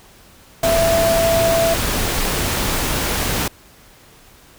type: tone in noise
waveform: sine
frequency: 665 Hz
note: E5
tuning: 15 cents sharp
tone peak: -14 dBFS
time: 0.63-1.74 s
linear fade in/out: 5 ms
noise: pink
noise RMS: -20 dBFS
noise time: 0.63-3.48 s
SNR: +3 dB
effects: pink hiss -47 dBFS RMS until 4.58 s